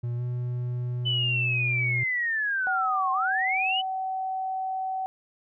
triangle tone with pitch glide, 120 to 122.88 Hz, B2 to B2, -49 to -8 cents, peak -25 dBFS, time 0.03-2.04 s, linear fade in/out 10 ms, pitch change +41 cents, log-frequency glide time 0.16-0.22 s
sine linear two-way sweep, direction down then up, 3020 to 1046.5 to 3020 Hz, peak -24 dBFS, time 1.05-3.82 s, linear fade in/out 20 ms, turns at 3.12 s
sine tone, 758 Hz, F#5, 42 cents sharp, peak -27 dBFS, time 2.67-5.06 s, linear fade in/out 0 ms
effects none

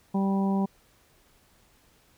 harmonic tone, 195.2 Hz, G3, 7 cents flat, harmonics 1 / 2 / 3 / 4 / 5, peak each -23 / -34 / -39 / -35 / -37 dBFS, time 0.14-0.66 s, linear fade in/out 10 ms, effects pink hiss -62 dBFS RMS until 2.17 s

